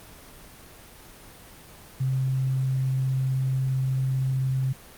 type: tone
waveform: sine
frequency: 131.8 Hz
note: C3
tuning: 13 cents sharp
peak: -22 dBFS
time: 2-4.73 s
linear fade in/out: 10 ms
effects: pink hiss -47 dBFS RMS until 4.97 s + Opus 24 kbps